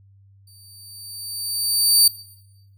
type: tone with exponential growth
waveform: 20% pulse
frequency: 4611 Hz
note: D8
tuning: 33 cents flat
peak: -4 dBFS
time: 0.47-2.08 s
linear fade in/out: 5 ms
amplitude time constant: 350 ms
effects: noise-tail reverb RT60 1.0 s tail -19 dB re dry + added 98 Hz sine -49 dBFS peak until 2.77 s